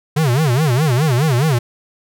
square tone with vibrato, 138.3 Hz, C#3, 4 cents flat, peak -13 dBFS, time 0.16-1.59 s, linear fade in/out 10 ms, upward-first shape sine, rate 4.8 Hz, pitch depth 270 cents each way, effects none

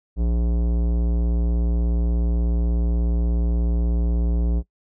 sine tone with tanh clipping, 58.27 Hz, A#1, in tune, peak -20 dBFS, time 0.16-4.63 s, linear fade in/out 50 ms, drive 16 dB, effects noise-tail reverb RT60 0.1 s tail -20 dB re dry

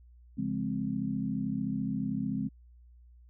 sine chord, Db major seventh, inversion none, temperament equal with one note detuned, 138.59 / 172.31 / 207.7 / 261.6 Hz, Db3 / F3 / Ab3 / C4, 0 / -23 / 0 / 0 cents, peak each -38 / -38 / -33 / -34 dBFS, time 0.37-2.49 s, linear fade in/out 20 ms, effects added 60 Hz sine -53 dBFS peak until 3.29 s

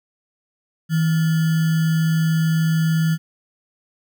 sine tone with sample-and-hold, 161.5 Hz, E3, 35 cents flat, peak -15 dBFS, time 0.89-3.18 s, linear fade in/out 50 ms, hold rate 1575 Hz, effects none

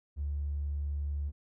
triangle tone, 72.2 Hz, D2, 29 cents flat, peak -27 dBFS, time 0.16-1.32 s, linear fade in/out 50 ms, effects tanh soft clip ceiling -29 dBFS

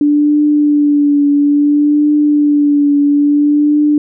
sine tone with vibrato, 292.2 Hz, D4, 9 cents flat, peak -7 dBFS, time 0.01-3.98 s, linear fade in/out 2 ms, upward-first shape triangle, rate 0.59 Hz, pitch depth 33 cents each way, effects none

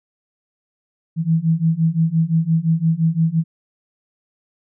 sine beating tone pair, 160 / 165.8 Hz, D#3 / E3, +49 / +10 cents, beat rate 5.8 Hz, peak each -18 / -17 dBFS, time 1.16-3.44 s, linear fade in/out 50 ms, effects none

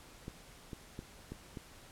clicks, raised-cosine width 3 ms, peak -29 dBFS, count 5, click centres 0.281 / 0.732 / 0.991 / 1.32 / 1.572 s, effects pink hiss -56 dBFS RMS until 1.91 s + low-pass 12000 Hz 12 dB/octave

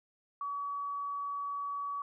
sine tone, 1136 Hz, C#6, 42 cents sharp, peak -34 dBFS, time 0.41-2.02 s, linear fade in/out 2 ms, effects none

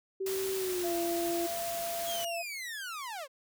sine tone with pitch glide, 383.9 to 342 Hz, G4 to F4, -36 to -36 cents, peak -31 dBFS, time 0.2-1.47 s, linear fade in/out 10 ms, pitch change -200 cents, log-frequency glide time 0.56-0.95 s
white noise, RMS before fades -39 dBFS, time 0.26-2.25 s, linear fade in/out 5 ms
sine tone, 681 Hz, F5, 44 cents flat, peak -34 dBFS, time 0.83-2.43 s, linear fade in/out 20 ms
sawtooth linear sweep, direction down, 3365 to 504 Hz, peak -34 dBFS, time 2.05-3.28 s, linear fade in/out 50 ms
effects none

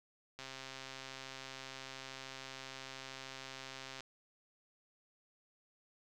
click train, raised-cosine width 0.2 ms, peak -29 dBFS, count 482, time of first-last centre 0.39-4.007 s, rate 133 Hz, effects none

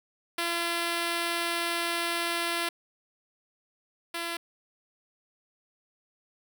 5% pulse tone pair in turn, 340.6 / 338.8 Hz, F4 / E4, -43 / +48 cents, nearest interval unison, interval 9 cents, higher first, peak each -16 / -20 dBFS, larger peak first, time 0.38-2.69 / 4.14-4.37 s, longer first, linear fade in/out 5 ms, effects none

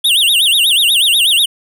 square tone with vibrato, 3231 Hz, G#7, 48 cents flat, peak -9 dBFS, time 0.04-1.46 s, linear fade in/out 10 ms, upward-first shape sine, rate 8.2 Hz, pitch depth 280 cents each way, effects none

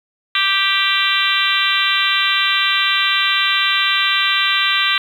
harmonic tone, 392 Hz, G4, in tune, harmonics 3 / 4 / 5 / 6 / 7 / 8 / 9 / 10, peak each -22 / -22 / -22 / -22 / -22 / -22 / -22 / -22 dBFS, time 0.35-4.98 s, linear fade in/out 2 ms, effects 7-bit

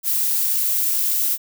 violet noise, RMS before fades -20 dBFS, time 0.03-1.38 s, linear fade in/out 50 ms, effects none

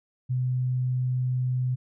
sine tone, 126.8 Hz, B2, 46 cents sharp, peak -23 dBFS, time 0.29-1.76 s, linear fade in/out 20 ms, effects none

